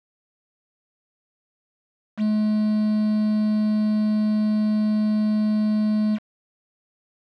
triangle tone with quantisation, 213.4 Hz, G#3, 47 cents sharp, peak -16 dBFS, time 2.17-6.19 s, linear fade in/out 50 ms, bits 6, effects low-pass 3000 Hz 12 dB/octave

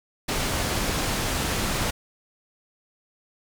pink low-pass noise, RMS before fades -26 dBFS, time 0.28-1.91 s, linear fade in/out 10 ms, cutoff 11000 Hz, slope 12 dB/octave, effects none

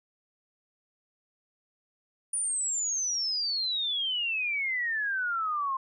sine exponential sweep, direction down, 9600 to 1046.5 Hz, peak -27 dBFS, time 2.33-5.77 s, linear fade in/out 5 ms, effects none

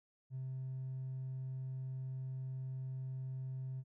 sine tone with hard clipping, 130.81 Hz, C3, in tune, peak -40 dBFS, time 0.3-3.84 s, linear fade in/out 50 ms, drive 1 dB, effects none

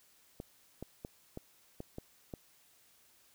clicks, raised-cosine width 2 ms, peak -28 dBFS, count 7, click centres 0.401 / 0.826 / 1.049 / 1.374 / 1.804 / 1.984 / 2.338 s, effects white hiss -66 dBFS RMS until 3.34 s

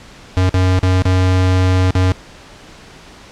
square tone with dropouts, 92.5 Hz, F#2, in tune, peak -11 dBFS, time 0.37-2.12 s, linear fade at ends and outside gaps 0 ms, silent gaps 0.493-0.542 / 0.791-0.831 / 1.021-1.054 / 1.907-1.952 s, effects pink hiss -39 dBFS RMS until 3.31 s + low-pass 6000 Hz 12 dB/octave

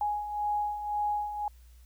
sine beating tone pair, 830.6 / 832.5 Hz, G#5 / G#5, 0 / +4 cents, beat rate 1.9 Hz, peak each -36 / -29 dBFS, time 0.01-1.48 s, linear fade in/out 2 ms, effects added 60 Hz sine -51 dBFS peak until 1.85 s + white hiss -66 dBFS RMS until 1.85 s

